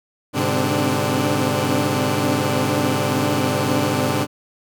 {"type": "tone cluster", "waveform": "15% pulse", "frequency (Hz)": [102.5, 127.9, 146.2, 259.3, 294.4], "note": ["G#2", "C3", "D3", "C4", "D4"], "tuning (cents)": [-22, -39, -7, -15, 4], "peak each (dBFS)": -18, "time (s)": [0.33, 4.27], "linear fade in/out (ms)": 50, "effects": []}